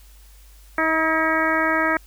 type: harmonic tone with a mistuned harmonic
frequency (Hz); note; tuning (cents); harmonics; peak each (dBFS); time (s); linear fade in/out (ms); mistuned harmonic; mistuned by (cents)
318.6; D#4; +41; 1 / 2 / 3 / 4 / 5 / 6 / 7; -25 / -25 / -27 / -24 / -24 / -25 / -29; 0.78-1.97; 2; 5; +25
effects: added 50 Hz sine -45 dBFS peak until 2.06 s + white hiss -54 dBFS RMS until 2.06 s